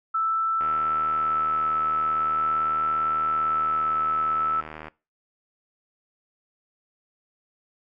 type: tone with vibrato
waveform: sine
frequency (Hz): 1318.5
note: E6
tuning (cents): 0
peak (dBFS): -21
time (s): 0.14-4.61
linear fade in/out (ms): 10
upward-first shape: sine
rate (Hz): 0.44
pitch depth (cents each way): 10
type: click train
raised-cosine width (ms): 0.5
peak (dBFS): -22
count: 333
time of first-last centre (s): 0.61-4.883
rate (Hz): 77.7
effects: noise-tail reverb RT60 0.3 s tail -22 dB re dry

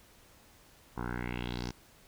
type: tone with low-pass filter sweep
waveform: 10% pulse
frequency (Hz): 60.4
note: B1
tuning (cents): -38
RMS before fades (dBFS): -37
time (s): 0.96-1.72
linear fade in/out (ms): 20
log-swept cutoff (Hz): 1100 to 5800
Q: 3.6
effects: pink hiss -60 dBFS RMS until 2.07 s

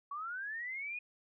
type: linear sweep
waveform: sine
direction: up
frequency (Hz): 1108.7 to 2489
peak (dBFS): -38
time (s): 0.11-0.99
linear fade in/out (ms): 5
effects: none

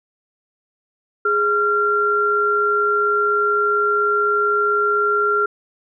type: tone pair together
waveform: sine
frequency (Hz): 414.9 / 1377.9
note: G#4 / F6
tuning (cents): -2 / -24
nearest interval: octave + major sixth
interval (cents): 2078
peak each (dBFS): -20 / -16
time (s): 1.25-5.46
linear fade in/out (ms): 5
effects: none

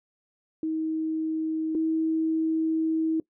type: tone pair in turn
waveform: sine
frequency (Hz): 317.3 / 320.4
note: D#4 / E4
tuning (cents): +34 / -49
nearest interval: unison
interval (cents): 17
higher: second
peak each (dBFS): -25 / -22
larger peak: second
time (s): 0.63-1.75 / 1.75-3.2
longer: second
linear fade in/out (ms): 2
effects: noise-tail reverb RT60 0.1 s tail -21 dB re dry

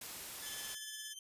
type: noise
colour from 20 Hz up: white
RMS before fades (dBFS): -46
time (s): 0.01-0.75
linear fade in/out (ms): 5
type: tone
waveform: 10% pulse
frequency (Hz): 1730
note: A6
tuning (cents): -30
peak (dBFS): -37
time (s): 0.41-1.14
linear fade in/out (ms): 20
type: tone with tremolo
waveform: 20% pulse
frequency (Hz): 3113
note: G7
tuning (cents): -13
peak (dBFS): -40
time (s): 0.46-1.19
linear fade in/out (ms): 2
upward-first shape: sine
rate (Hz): 17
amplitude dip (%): 65
effects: resampled to 32000 Hz

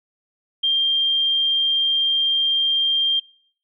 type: tone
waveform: sine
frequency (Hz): 3188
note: G7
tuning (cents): +28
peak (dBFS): -16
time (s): 0.63-3.2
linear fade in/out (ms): 10
effects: noise-tail reverb RT60 0.6 s tail -22 dB re dry

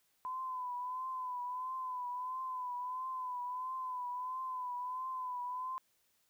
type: tone with vibrato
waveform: sine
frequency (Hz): 1010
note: B5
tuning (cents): +39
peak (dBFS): -37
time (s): 0.25-5.78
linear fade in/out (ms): 0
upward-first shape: triangle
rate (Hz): 1.5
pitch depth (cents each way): 59
effects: white hiss -75 dBFS RMS until 6.29 s

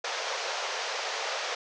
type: band-pass noise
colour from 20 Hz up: pink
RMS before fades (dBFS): -33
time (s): 0.04-1.55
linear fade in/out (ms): 5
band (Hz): 460 to 6400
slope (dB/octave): 48
effects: none

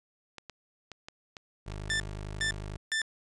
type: clicks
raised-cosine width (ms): 0.2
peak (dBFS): -25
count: 6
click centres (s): 0.383 / 0.497 / 0.917 / 1.085 / 1.368 / 1.718
type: tone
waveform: 20% pulse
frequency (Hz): 51.1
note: G#1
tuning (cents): -27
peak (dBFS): -32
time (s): 1.66-2.77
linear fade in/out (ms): 10
type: tone bursts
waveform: sawtooth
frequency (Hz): 1773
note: A6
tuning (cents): +13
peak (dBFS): -24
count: 3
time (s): 1.9-3.017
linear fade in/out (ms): 0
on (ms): 99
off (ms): 410
effects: resampled to 22050 Hz

